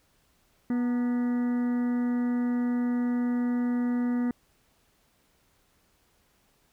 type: harmonic tone with a mistuned harmonic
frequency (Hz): 243.7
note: B3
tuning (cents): -23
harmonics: 1 / 2 / 3 / 4 / 5 / 6 / 7 / 8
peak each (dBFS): -24 / -41 / -46 / -48 / -48 / -51 / -52 / -49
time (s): 0.7-4.31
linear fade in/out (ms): 2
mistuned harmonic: 4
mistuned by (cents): -93
effects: pink hiss -67 dBFS RMS until 6.72 s